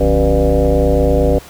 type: tone with frequency modulation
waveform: sine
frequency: 276.9 Hz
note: C#4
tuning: 2 cents flat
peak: -9 dBFS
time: 0-1.39 s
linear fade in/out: 10 ms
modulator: 105 Hz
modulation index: 3.2
effects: pink hiss -38 dBFS RMS until 1.49 s